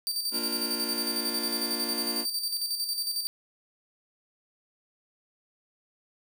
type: tone with tremolo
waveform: sawtooth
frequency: 4643 Hz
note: D8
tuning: 21 cents flat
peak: -24 dBFS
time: 0.07-3.27 s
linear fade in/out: 0 ms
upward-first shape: square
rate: 11 Hz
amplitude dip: 50%
type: chord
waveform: sawtooth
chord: Bb major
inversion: none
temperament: just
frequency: 233.1 / 291.4 / 349.6 Hz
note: Bb3 / D4 / F4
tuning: 0 / -13 / +2 cents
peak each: -33 / -35 / -34 dBFS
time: 0.31-2.26 s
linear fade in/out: 50 ms
effects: none